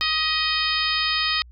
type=harmonic tone with a mistuned harmonic; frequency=625 Hz; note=D#5; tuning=8 cents sharp; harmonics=2 / 3 / 4 / 5 / 6 / 7 / 8; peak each=-28 / -28 / -28 / -28 / -28 / -28 / -28 dBFS; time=0.01-1.42 s; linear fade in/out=0 ms; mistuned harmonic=3; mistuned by=+22 cents; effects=added 60 Hz sine -43 dBFS peak until 1.51 s